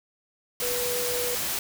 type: tone in noise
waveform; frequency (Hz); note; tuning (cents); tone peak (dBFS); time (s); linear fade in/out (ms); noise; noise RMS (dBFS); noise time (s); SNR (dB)
sine; 490; B4; -14; -29; 0.62-1.35; 2; white; -29; 0.6-1.59; -3
effects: none